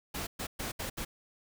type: noise bursts at uneven times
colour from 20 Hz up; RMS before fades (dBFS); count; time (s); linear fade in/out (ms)
pink; -37; 5; 0.14-0.27 / 0.39-0.47 / 0.59-0.72 / 0.79-0.9 / 0.97-1.05; 10
effects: none